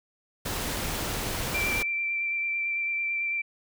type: noise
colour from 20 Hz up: pink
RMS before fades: -31 dBFS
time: 0.45-1.83 s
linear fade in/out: 10 ms
type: tone with vibrato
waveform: sine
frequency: 2349 Hz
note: D7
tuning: in tune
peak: -26 dBFS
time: 1.54-3.42 s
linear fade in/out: 10 ms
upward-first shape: sine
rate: 9 Hz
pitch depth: 14 cents each way
effects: none

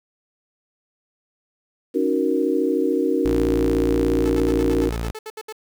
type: chord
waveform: sine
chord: D# minor seventh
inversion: third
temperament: equal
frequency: 277.2 / 311.1 / 370 / 466.2 Hz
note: C#4 / D#4 / F#4 / A#4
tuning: 0 / 0 / 0 / 0 cents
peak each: -23 dBFS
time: 1.94-4.9 s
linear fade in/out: 20 ms
type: tone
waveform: sawtooth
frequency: 57 Hz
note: A#1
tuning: 38 cents flat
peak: -20 dBFS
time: 3.25-5.11 s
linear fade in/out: 0 ms
type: tone bursts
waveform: sawtooth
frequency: 434.7 Hz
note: A4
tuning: 21 cents flat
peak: -27 dBFS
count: 12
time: 4.25-5.526 s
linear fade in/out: 5 ms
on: 44 ms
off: 68 ms
effects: 8-bit

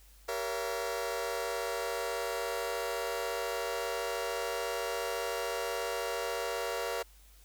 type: chord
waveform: sawtooth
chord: G diminished seventh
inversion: none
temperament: just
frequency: 392 / 470.4 / 564.5 / 677.4 Hz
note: G4 / Bb4 / Db5 / Fb5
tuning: 0 / +16 / +31 / +47 cents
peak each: -38 / -32 / -35 / -35 dBFS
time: 0.28-7.03 s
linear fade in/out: 10 ms
effects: added 50 Hz sine -56 dBFS peak until 7.44 s + white hiss -62 dBFS RMS until 7.44 s

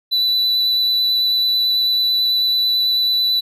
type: tone with vibrato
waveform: triangle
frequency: 3975 Hz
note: B7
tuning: 10 cents sharp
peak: -13 dBFS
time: 0.11-3.41 s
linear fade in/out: 20 ms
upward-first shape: square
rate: 9.1 Hz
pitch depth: 8 cents each way
effects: none

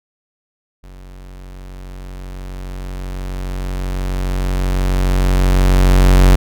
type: tone with level ramp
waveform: 45% pulse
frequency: 46.25 Hz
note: F#1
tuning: in tune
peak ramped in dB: -35 to -5 dBFS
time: 0.83-6.36 s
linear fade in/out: 10 ms
effects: none

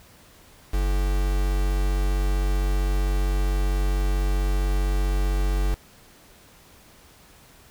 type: tone with quantisation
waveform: triangle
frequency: 47.77 Hz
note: G1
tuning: 44 cents flat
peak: -18 dBFS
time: 0.73-5.75 s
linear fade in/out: 10 ms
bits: 5
effects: pink hiss -52 dBFS RMS until 7.7 s

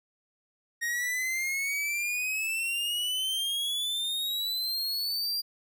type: exponential sweep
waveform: 45% pulse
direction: up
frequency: 1864.7 to 4800 Hz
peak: -28 dBFS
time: 0.81-5.42 s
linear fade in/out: 20 ms
effects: none

